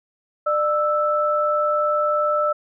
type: tone pair together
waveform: sine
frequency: 598.3 / 1318.5 Hz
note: D5 / E6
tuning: +32 / 0 cents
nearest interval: octave + major second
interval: 1368 cents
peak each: -20 dBFS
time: 0.46-2.53 s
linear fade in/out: 10 ms
effects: none